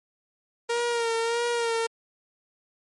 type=tone with vibrato; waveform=sawtooth; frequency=466.2 Hz; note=A#4; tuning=in tune; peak=-20 dBFS; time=0.69-1.87 s; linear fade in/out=10 ms; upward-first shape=sine; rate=1.6 Hz; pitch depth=40 cents each way; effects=low-pass 10000 Hz 12 dB/octave + MP3 48 kbps